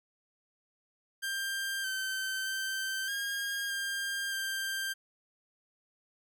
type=tone with pitch steps; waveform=sawtooth; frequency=1588 / 1544 / 1554 / 1621 / 1600 / 1581 Hz; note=G6 / G6 / G6 / G#6 / G6 / G6; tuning=+22 / -27 / -16 / -42 / +35 / +14 cents; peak=-29 dBFS; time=1.22-4.94 s; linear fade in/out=20 ms; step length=620 ms; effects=none